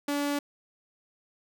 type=tone; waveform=sawtooth; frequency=287.4 Hz; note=D4; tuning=37 cents flat; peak=-23 dBFS; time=0.08-0.39 s; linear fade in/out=5 ms; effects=none